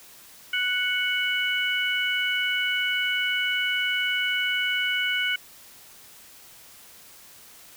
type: harmonic tone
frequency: 740 Hz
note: F#5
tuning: in tune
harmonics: 2 / 3 / 4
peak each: -27 / -27 / -27 dBFS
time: 0.53-5.36 s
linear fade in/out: 5 ms
effects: white hiss -49 dBFS RMS until 7.76 s